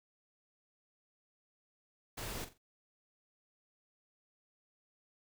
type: noise with echo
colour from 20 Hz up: pink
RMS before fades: -42 dBFS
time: 2.17-2.45 s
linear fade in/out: 10 ms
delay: 44 ms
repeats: 3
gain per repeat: -11 dB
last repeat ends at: 2.582 s
effects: none